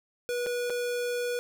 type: tone with dropouts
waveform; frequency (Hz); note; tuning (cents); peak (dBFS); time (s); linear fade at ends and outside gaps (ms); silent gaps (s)
square; 486.2; B4; -27; -29; 0.29-1.39; 0; 0.462-0.467 / 0.698-0.703
effects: none